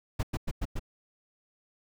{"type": "noise bursts", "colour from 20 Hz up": "brown", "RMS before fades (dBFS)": -28, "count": 5, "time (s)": [0.19, 0.795], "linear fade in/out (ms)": 10, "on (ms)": 41, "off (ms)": 100, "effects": []}